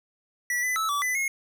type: tone with pitch steps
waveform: square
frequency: 1951 / 2003 / 1307 / 1152 / 2004 / 2162 Hz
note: B6 / B6 / E6 / D6 / B6 / C#7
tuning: -22 / +24 / -15 / -34 / +25 / -44 cents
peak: -25 dBFS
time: 0.5-1.28 s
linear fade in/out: 2 ms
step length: 130 ms
effects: none

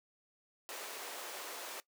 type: high-pass noise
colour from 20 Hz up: pink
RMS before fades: -45 dBFS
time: 0.69-1.8 s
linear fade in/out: 0 ms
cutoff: 400 Hz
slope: 24 dB/octave
effects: noise-tail reverb RT60 0.1 s tail -18 dB re dry

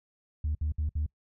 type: tone bursts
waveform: sine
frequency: 75.8 Hz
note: D#2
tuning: 45 cents flat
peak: -25 dBFS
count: 4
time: 0.44-1.063 s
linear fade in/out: 5 ms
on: 110 ms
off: 61 ms
effects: noise-tail reverb RT60 0.1 s tail -25 dB re dry + tanh soft clip ceiling -24 dBFS

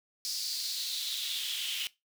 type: noise with high-pass filter sweep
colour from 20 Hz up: pink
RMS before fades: -35 dBFS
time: 0.25-1.87 s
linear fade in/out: 0 ms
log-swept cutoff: 5000 to 2900 Hz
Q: 5.1
effects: noise-tail reverb RT60 0.2 s tail -19 dB re dry

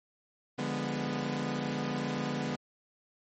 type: chord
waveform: sawtooth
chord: D diminished seventh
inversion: none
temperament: equal with one note detuned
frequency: 146.83 / 174.61 / 205.3 / 246.9 Hz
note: D3 / F3 / Ab3 / Cb4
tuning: 0 / 0 / -20 / 0 cents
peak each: -33 / -37 / -33 / -31 dBFS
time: 0.58-2.56 s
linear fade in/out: 10 ms
effects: low-pass 7000 Hz 12 dB/octave + MP3 32 kbps

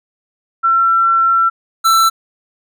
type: tone pair in turn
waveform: sine / square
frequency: 1351 / 1334.7 Hz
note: E6 / E6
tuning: +42 / +21 cents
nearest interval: unison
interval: 21 cents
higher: first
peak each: -9 / -9 dBFS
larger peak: neither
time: 0.63-1.5 / 1.84-2.1 s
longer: first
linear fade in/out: 20 ms
effects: none

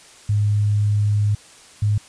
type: tone pair in turn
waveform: sine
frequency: 103.83 / 104.41 Hz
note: G#2 / G#2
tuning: 0 / +10 cents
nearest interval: unison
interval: 10 cents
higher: second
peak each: -15 dBFS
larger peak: neither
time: 0.29-1.35 / 1.82-1.98 s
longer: first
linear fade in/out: 5 ms
effects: white hiss -46 dBFS RMS until 2.08 s + resampled to 22050 Hz

